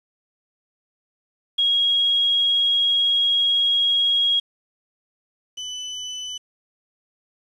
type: tone pair in turn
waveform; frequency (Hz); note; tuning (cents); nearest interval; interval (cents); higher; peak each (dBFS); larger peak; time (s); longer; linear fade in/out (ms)
sine / 35% pulse; 3294 / 2999; G#7 / F#7; -15 / +23; major second; 162; first; -16 / -27; first; 1.58-4.4 / 5.57-6.38; first; 10
effects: resampled to 24000 Hz + 8-bit